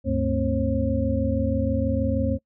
sine tone cluster, 75 / 101.3 / 224.7 / 265.1 / 538 Hz, D2 / G#2 / A3 / C4 / C5, +37 / -43 / +37 / +23 / +48 cents, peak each -27 dBFS, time 0.04-2.39 s, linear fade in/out 50 ms, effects noise-tail reverb RT60 0.1 s tail -26 dB re dry

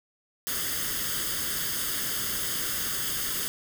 white noise with comb filter, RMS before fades -30 dBFS, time 0.47-3.48 s, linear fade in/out 0 ms, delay 0.61 ms, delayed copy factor +0.7, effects none

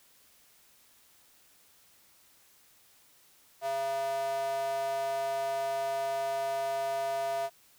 square tone with high-pass filter, 135.9 Hz, C#3, 34 cents flat, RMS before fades -32 dBFS, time 3.61-7.5 s, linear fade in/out 50 ms, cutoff 680 Hz, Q 5.6, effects white hiss -62 dBFS RMS until 7.78 s

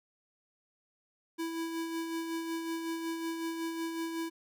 square tone with tremolo, 329.5 Hz, E4, 1 cent flat, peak -33 dBFS, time 1.38-4.3 s, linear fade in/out 20 ms, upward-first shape sine, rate 5.4 Hz, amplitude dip 40%, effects none

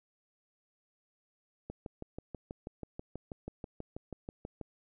click train, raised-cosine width 2 ms, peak -27 dBFS, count 19, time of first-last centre 1.7-4.613 s, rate 6.18 Hz, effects none

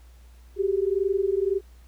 sine tone pair together, 380 / 401.8 Hz, F#4 / G4, +46 / +43 cents, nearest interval minor second, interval 97 cents, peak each -24 dBFS, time 0.56-1.61 s, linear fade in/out 50 ms, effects added 60 Hz sine -47 dBFS peak until 1.87 s + pink hiss -61 dBFS RMS until 1.87 s

